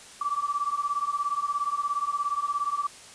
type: beating tone pair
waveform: sine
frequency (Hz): 1149 / 1166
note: D6 / D6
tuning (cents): -38 / -13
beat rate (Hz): 17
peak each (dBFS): -29 / -28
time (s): 0.21-2.87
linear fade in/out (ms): 5
effects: white hiss -47 dBFS RMS until 3.14 s + resampled to 22050 Hz